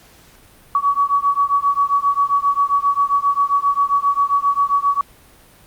sine beating tone pair, 1128 / 1135.5 Hz, C#6 / C#6, +30 / +41 cents, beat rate 7.5 Hz, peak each -17 dBFS, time 0.75-5.01 s, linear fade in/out 2 ms, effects pink hiss -48 dBFS RMS until 5.66 s + Opus 48 kbps

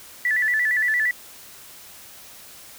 sine tone with vibrato, 1849 Hz, A#6, 15 cents flat, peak -18 dBFS, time 0.25-1.11 s, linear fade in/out 2 ms, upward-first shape square, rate 8.7 Hz, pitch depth 100 cents each way, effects white hiss -44 dBFS RMS until 2.78 s

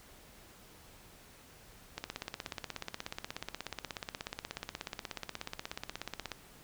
click train, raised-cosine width 0.2 ms, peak -20 dBFS, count 73, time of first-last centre 1.98-6.317 s, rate 16.6 Hz, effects pink hiss -57 dBFS RMS until 6.63 s

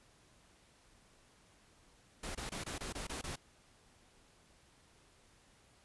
pink noise bursts, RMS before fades -42 dBFS, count 8, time 2.23-3.358 s, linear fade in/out 5 ms, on 120 ms, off 24 ms, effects pink hiss -66 dBFS RMS until 5.84 s + resampled to 24000 Hz

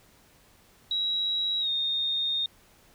sine tone with pitch glide, 3868 to 3678 Hz, B7 to A#7, -37 to -24 cents, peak -25 dBFS, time 0.91-2.46 s, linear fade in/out 2 ms, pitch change -87 cents, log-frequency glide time 1.6-1.69 s, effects pink hiss -59 dBFS RMS until 2.94 s

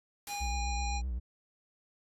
harmonic tone, 816 Hz, G#5, 31 cents flat, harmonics 1 / 3 / 5 / 7 / 9, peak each -37 / -42 / -44 / -45 / -47 dBFS, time 0.27-1.02 s, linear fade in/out 50 ms
white noise with exponential decay, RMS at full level -42 dBFS, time 0.27-0.78 s, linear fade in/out 1 ms, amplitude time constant 110 ms
triangle tone with vibrato, 61.74 Hz, B1, in tune, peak -30 dBFS, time 0.4-1.2 s, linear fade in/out 20 ms, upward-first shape sine, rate 7.8 Hz, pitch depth 120 cents each way
effects resampled to 32000 Hz

